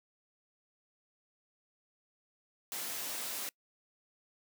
white noise, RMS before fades -39 dBFS, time 2.72-3.49 s, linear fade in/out 0 ms, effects noise-tail reverb RT60 0.1 s tail -25 dB re dry + high-pass 200 Hz 12 dB/octave

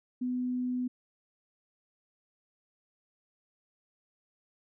sine tone, 250 Hz, B3, 21 cents sharp, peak -29 dBFS, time 0.21-0.88 s, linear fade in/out 10 ms, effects none

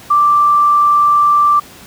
sine tone, 1174.7 Hz, D6, in tune, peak -7 dBFS, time 0.1-1.6 s, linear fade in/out 10 ms, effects pink hiss -37 dBFS RMS until 1.86 s + high-pass 80 Hz 12 dB/octave

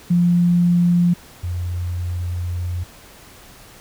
sine tone pair in turn, 174.5 / 88.19 Hz, F3 / F2, -1 / +17 cents, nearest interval octave, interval 1182 cents, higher first, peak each -12 / -21 dBFS, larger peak first, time 0.1-1.14 / 1.43-2.84 s, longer second, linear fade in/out 10 ms, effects pink hiss -44 dBFS RMS until 3.8 s

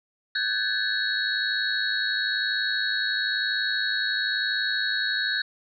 sine tone cluster, 1515 / 1627 / 1728 / 3848 / 4322 Hz, F#6 / G#6 / A6 / B7 / C#8, +40 / -36 / -32 / -46 / -45 cents, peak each -30 dBFS, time 0.35-5.42 s, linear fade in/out 5 ms, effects none

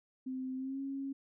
sine tone with pitch glide, 259.5 to 273.2 Hz, C4 to C#4, -14 to -25 cents, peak -36 dBFS, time 0.26-1.13 s, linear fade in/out 10 ms, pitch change +89 cents, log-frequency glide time 0.56-0.8 s, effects none

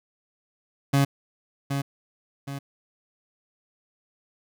30% pulse tone with echo, 139.2 Hz, C#3, 8 cents sharp, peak -15 dBFS, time 0.93-1.05 s, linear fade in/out 10 ms, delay 770 ms, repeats 2, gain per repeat -7 dB, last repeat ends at 2.59 s, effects none

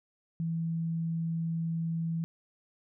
sine tone, 164.81 Hz, E3, in tune, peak -29 dBFS, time 0.4-2.24 s, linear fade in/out 0 ms, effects none

